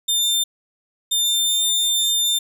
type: tone pair in turn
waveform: sawtooth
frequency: 3601 / 3601 Hz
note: A7 / A7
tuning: +39 / +39 cents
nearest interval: unison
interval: 0 cents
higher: neither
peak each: -14 dBFS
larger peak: neither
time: 0.08-0.44 / 1.11-2.39 s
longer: second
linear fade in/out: 10 ms
effects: none